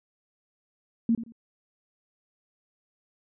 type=tone with echo; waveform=sine; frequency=230 Hz; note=A#3; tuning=23 cents flat; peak=-19 dBFS; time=1.09-1.15 s; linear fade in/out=2 ms; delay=86 ms; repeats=2; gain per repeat=-13 dB; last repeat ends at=1.322 s; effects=none